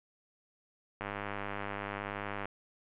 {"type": "click train", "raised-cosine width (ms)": 0.5, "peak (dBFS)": -22, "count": 147, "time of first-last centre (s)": [1.01, 2.456], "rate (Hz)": 101, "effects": ["resampled to 8000 Hz", "10-bit"]}